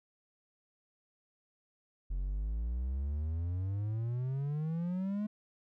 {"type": "exponential sweep", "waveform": "triangle", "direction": "up", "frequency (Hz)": [43.65, 214.1], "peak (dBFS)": -30, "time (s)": [2.1, 5.27], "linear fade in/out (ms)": 10, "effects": []}